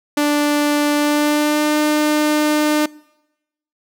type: tone with pitch glide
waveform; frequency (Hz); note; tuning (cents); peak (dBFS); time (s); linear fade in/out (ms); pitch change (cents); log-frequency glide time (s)
sawtooth; 293.7 to 301.6; D4 to D4; 0 to +46; -10; 0.17-2.86; 5; +46; 0.96-1.76
effects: noise-tail reverb RT60 0.9 s tail -23 dB re dry